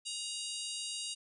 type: harmonic tone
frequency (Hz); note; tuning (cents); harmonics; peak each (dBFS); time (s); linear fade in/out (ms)
947; A#5; +27; 3 / 4 / 5 / 6 / 7 / 8 / 9 / 10; -43 / -44 / -44 / -53 / -47 / -47 / -48 / -48; 0.05-1.15; 20
effects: none